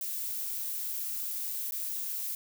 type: noise with dropouts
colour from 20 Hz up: violet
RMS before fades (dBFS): -35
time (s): 0.01-2.35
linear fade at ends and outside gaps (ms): 2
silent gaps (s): 1.71-1.721
effects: none